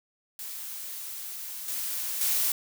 blue noise with level steps, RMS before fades -38 / -32 / -26 dBFS, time 0.39-2.52 s, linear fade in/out 2 ms, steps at 1.68 / 2.21 s, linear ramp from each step 2 ms, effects none

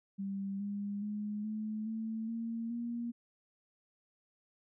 sine tone with pitch steps, 196.5 / 202.6 / 208.9 / 215.4 / 222.1 / 229 / 236.1 Hz, G3 / G#3 / G#3 / A3 / A3 / A#3 / A#3, +4 / -43 / +10 / -37 / +16 / -31 / +22 cents, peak -35 dBFS, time 0.18-3.12 s, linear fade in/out 20 ms, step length 420 ms, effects none

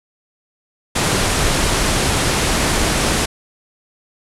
pink low-pass noise, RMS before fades -17 dBFS, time 0.95-3.26 s, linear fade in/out 10 ms, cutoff 11000 Hz, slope 48 dB/octave, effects none

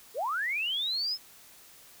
sine linear sweep, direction up, 392 to 5274 Hz, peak -28 dBFS, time 0.14-1.18 s, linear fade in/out 50 ms, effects white hiss -54 dBFS RMS until 2 s

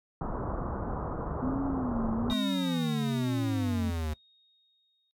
pink low-pass noise, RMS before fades -34 dBFS, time 0.21-2.33 s, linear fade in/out 2 ms, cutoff 1300 Hz, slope 48 dB/octave
sine tone with vibrato, 247.8 Hz, B3, 6 cents sharp, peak -29 dBFS, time 1.41-3.91 s, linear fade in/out 20 ms, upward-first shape sine, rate 1.1 Hz, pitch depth 180 cents each way
sine tone with exponential decay, 3729 Hz, A#7, in tune, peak -32 dBFS, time 2.3-5.11 s, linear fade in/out 0 ms, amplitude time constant 610 ms
square exponential sweep, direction down, 219.5 to 75 Hz, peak -31 dBFS, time 2.3-4.14 s, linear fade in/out 10 ms
effects noise-tail reverb RT60 0.1 s tail -21 dB re dry

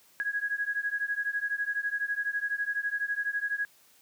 sine beating tone pair, 1653 / 1665 Hz, G#6 / G#6, -9 / +4 cents, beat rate 12 Hz, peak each -31 / -32 dBFS, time 0.2-3.65 s, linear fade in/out 0 ms, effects white hiss -61 dBFS RMS until 4.01 s + high-pass 100 Hz 12 dB/octave

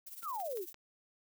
violet noise with tremolo, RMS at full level -45 dBFS, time 0.06-0.73 s, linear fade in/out 10 ms, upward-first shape triangle, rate 18 Hz, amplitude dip 80%
sine exponential sweep, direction down, 1452 to 330.1 Hz, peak -36 dBFS, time 0.22-0.66 s, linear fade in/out 50 ms
click train, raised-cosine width 0.2 ms, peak -36 dBFS, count 4, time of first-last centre 0.23-0.744 s, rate 5.84 Hz
effects none

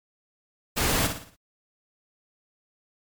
pink noise with echo, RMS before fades -24 dBFS, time 0.76-1.08 s, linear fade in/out 20 ms, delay 57 ms, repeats 5, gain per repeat -7 dB, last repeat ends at 1.365 s, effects MP3 96 kbps

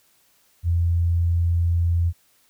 sine tone, 85.3 Hz, F2, 40 cents flat, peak -17 dBFS, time 0.63-2.13 s, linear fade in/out 50 ms, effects white hiss -61 dBFS RMS until 2.49 s

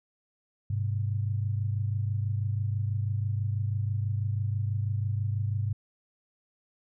sine tone pair together, 101.5 / 127.62 Hz, G#2 / C3, -39 / -43 cents, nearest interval major third, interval 396 cents, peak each -27 / -33 dBFS, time 0.7-5.73 s, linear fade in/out 5 ms, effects none

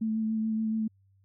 sine tone with vibrato, 220 Hz, A3, in tune, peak -26 dBFS, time 0.01-0.88 s, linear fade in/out 10 ms, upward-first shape sine, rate 7 Hz, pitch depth 16 cents each way, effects added 97 Hz sine -61 dBFS peak until 1.24 s

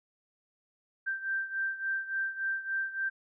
sine beating tone pair, 1568 / 1571.5 Hz, G6 / G6, 0 / +4 cents, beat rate 3.5 Hz, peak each -32 / -36 dBFS, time 1.06-3.1 s, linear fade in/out 20 ms, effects none

